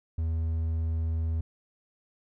triangle tone, 81.1 Hz, E2, 28 cents flat, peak -24 dBFS, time 0.18-1.41 s, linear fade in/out 5 ms, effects none

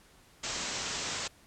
white low-pass noise, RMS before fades -36 dBFS, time 0.43-1.28 s, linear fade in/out 10 ms, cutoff 7800 Hz, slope 96 dB/octave, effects pink hiss -60 dBFS RMS until 1.46 s + low-pass 12000 Hz 12 dB/octave

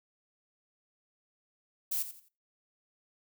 violet noise with echo, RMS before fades -32 dBFS, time 1.91-2.03 s, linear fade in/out 10 ms, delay 86 ms, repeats 3, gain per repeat -11 dB, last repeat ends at 2.288 s, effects noise-tail reverb RT60 0.3 s tail -20 dB re dry

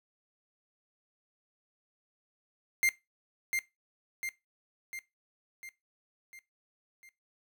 45% pulse tone with echo, 2099 Hz, C7, 5 cents sharp, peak -24 dBFS, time 2.83-2.89 s, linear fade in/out 0 ms, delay 700 ms, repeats 6, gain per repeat -5 dB, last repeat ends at 7.09 s, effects noise-tail reverb RT60 0.2 s tail -17 dB re dry

